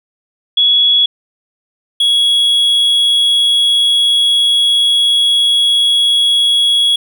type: tone pair in turn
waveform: sine / triangle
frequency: 3364 / 3339 Hz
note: G#7 / G#7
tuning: +22 / +9 cents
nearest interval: unison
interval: 13 cents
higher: first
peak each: -7 dBFS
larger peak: neither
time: 0.57-1.06 / 2-6.96 s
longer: second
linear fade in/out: 5 ms
effects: none